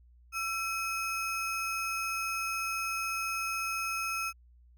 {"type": "ring-modulated tone", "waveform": "square", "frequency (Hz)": 1939, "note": "B6", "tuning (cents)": -32, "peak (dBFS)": -29, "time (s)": [0.32, 4.33], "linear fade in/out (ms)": 50, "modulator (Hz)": 597, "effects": ["added 60 Hz sine -56 dBFS peak until 4.77 s"]}